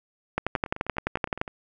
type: two click trains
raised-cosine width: 0.5 ms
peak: -21 / -9 dBFS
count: 10 / 13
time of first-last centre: 0.56-1.478 / 0.38-1.414 s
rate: 9.8 / 11.6 Hz
effects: none